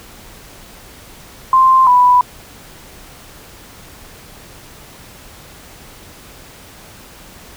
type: tone pair in turn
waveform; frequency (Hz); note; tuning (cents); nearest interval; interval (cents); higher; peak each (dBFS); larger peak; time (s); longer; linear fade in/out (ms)
sine; 1046.5 / 989.7; C6 / B5; 0 / +3; minor second; 97; first; -6; neither; 1.53-1.87 / 1.87-2.21; neither; 2
effects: pink hiss -39 dBFS RMS until 7.56 s